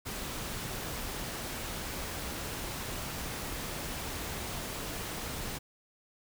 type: noise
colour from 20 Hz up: pink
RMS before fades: -38 dBFS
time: 0.05-5.59 s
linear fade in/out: 20 ms
effects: none